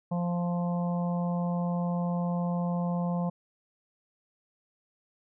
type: harmonic tone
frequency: 174.61 Hz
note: F3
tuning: in tune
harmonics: 1 / 3 / 4 / 5 / 6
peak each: -27 / -37 / -39 / -41 / -43 dBFS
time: 0.11-3.3 s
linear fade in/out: 10 ms
effects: none